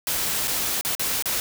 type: noise with dropouts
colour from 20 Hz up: white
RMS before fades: -25 dBFS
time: 0.07-1.4 s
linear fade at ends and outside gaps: 1 ms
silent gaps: 0.474-0.478 / 0.811-0.849 / 0.951-0.995 / 1.224-1.257 s
effects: none